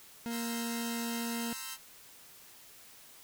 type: tone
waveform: 40% pulse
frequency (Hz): 233.1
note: A#3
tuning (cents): 0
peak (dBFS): -34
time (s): 0.26-1.53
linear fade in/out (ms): 0
type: chord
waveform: 5% pulse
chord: C dominant seventh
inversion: third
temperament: equal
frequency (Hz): 932.3 / 1046.5 / 1318.5 / 1568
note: Bb5 / C6 / E6 / G6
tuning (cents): 0 / 0 / 0 / 0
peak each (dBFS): -34 / -34 / -32 / -35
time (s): 0.29-1.78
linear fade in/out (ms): 50
effects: white hiss -55 dBFS RMS until 3.23 s